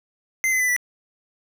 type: tone with pitch steps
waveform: square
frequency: 2073 / 2036 / 2000 / 1964.6 Hz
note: C7 / C7 / B6 / B6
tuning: -17 / -48 / +21 / -10 cents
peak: -19 dBFS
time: 0.44-0.764 s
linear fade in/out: 0 ms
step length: 81 ms
effects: none